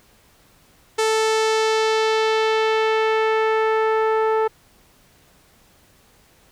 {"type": "tone with low-pass filter sweep", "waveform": "sawtooth", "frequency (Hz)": 440, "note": "A4", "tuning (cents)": 0, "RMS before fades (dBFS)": -19, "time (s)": [0.98, 4.48], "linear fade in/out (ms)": 10, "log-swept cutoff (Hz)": [8300, 1200], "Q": 1.1, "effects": ["pink hiss -55 dBFS RMS until 6.51 s"]}